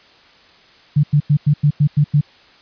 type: tone bursts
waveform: sine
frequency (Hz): 146.83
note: D3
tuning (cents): 0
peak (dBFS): -9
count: 8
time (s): 0.96-2.211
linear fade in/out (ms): 10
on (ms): 75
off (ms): 93
effects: white hiss -48 dBFS RMS until 2.61 s + resampled to 11025 Hz